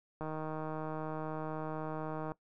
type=click train; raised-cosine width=1 ms; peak=-26 dBFS; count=330; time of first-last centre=0.21-2.319 s; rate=156 Hz; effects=noise-tail reverb RT60 0.1 s tail -19 dB re dry